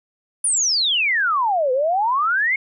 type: exponential two-way sweep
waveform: sine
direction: down then up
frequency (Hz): 9940 to 495.4 to 2204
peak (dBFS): -16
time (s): 0.44-2.56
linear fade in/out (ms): 5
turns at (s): 1.72
effects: none